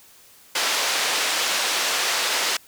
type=band-pass noise; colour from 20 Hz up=white; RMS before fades=-23 dBFS; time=0.55-2.57 s; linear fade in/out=5 ms; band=470 to 5300 Hz; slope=12 dB/octave; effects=white hiss -51 dBFS RMS until 2.67 s